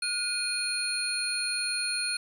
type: tone cluster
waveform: sine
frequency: 1442 / 2465 / 4244 / 9580 Hz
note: F#6 / D#7 / C8 / D9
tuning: -45 / -17 / +24 / +33 cents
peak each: -36 / -34 / -31 / -33 dBFS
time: 0.02-2.17 s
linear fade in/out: 5 ms
effects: 9-bit